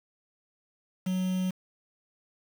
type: tone with quantisation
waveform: triangle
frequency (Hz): 185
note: F#3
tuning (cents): 0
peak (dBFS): -24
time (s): 1.06-1.51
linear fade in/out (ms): 10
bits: 7
effects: none